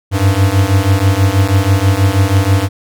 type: beating tone pair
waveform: square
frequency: 94.1 / 100.3 Hz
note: F#2 / G2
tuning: +30 / +40 cents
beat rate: 6.2 Hz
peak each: -13 / -12 dBFS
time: 0.11-2.69 s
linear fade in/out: 50 ms
effects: none